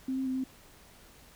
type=tone with pitch steps; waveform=sine; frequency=262.2 / 264.8 / 259.1 / 261.4 Hz; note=C4 / C4 / C4 / C4; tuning=+4 / +21 / -17 / -1 cents; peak=-29 dBFS; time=0.08-0.44 s; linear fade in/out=5 ms; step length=90 ms; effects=pink hiss -56 dBFS RMS until 1.35 s